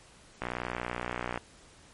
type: click train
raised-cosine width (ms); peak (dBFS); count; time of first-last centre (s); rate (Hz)
0.5; -17; 59; 0.42-1.376; 60.7
effects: pink hiss -56 dBFS RMS until 1.93 s + MP3 48 kbps